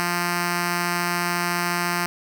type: tone with notch filter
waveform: 5% pulse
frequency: 174.61 Hz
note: F3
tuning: in tune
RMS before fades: -24 dBFS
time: 0-2.06 s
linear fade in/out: 0 ms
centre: 500 Hz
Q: 1.5
effects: none